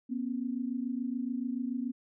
sine tone pair together, 241.4 / 268.4 Hz, B3 / C4, -39 / +44 cents, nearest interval major second, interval 183 cents, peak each -33 / -35 dBFS, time 0.09-1.92 s, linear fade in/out 20 ms, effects none

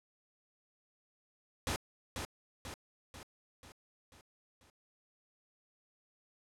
pink noise with echo, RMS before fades -35 dBFS, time 1.67-1.76 s, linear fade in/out 0 ms, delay 490 ms, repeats 6, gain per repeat -5 dB, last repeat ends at 4.7 s, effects low-pass 10000 Hz 12 dB/octave

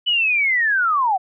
sine linear sweep, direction down, 2995 to 717 Hz, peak -15 dBFS, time 0.06-1.18 s, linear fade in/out 20 ms, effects none

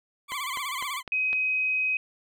20% pulse tone with vibrato, 1085 Hz, C#6, 37 cents flat, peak -25 dBFS, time 0.28-1.03 s, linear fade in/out 50 ms, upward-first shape sine, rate 16 Hz, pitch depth 130 cents each way
click train, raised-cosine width 0.3 ms, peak -21 dBFS, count 5, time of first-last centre 0.32-1.33 s, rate 3.96 Hz
sine tone, 2525 Hz, D#7, 25 cents sharp, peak -23 dBFS, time 1.12-1.97 s, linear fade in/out 2 ms
effects none

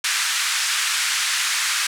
pink band-pass noise, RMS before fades -22 dBFS, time 0.04-1.87 s, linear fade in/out 5 ms, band 1400 to 9800 Hz, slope 24 dB/octave, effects none

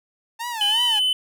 sawtooth tone with vibrato, 892 Hz, A5, 23 cents sharp, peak -23 dBFS, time 0.39-1 s, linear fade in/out 20 ms, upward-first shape sine, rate 2.8 Hz, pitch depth 150 cents each way
triangle tone, 3026 Hz, F#7, 38 cents sharp, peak -16 dBFS, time 0.61-1.13 s, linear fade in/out 2 ms
effects none

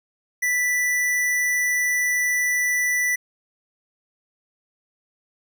square tone, 1975.5 Hz, B6, in tune, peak -20 dBFS, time 0.42-3.16 s, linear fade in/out 10 ms, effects none

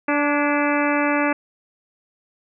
harmonic tone with a mistuned harmonic, 291.4 Hz, D4, 13 cents flat, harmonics 1 / 2 / 3 / 4 / 5 / 6 / 7 / 8 / 9, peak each -21 / -24 / -26 / -27 / -28 / -29 / -29 / -30 / -31 dBFS, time 0.08-1.33 s, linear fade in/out 5 ms, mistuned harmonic 6, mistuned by -48 cents, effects none

